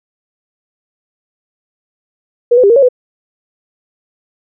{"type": "tone with pitch steps", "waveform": "sine", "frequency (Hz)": [480.2, 503, 400.3, 466.9, 554, 500], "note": ["B4", "B4", "G4", "A#4", "C#5", "B4"], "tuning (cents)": [-49, 32, 36, 3, -1, 21], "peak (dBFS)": -4, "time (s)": [2.51, 2.888], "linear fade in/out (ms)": 10, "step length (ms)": 63, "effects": []}